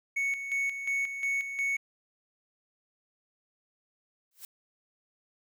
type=tone with tremolo; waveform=triangle; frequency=2217 Hz; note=C#7; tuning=in tune; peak=-25 dBFS; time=0.16-1.77 s; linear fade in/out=10 ms; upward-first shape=square; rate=2.8 Hz; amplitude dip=60%
type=noise with exponential growth; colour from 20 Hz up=blue; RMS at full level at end=-40 dBFS; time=4.31-4.45 s; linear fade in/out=2 ms; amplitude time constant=29 ms
effects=none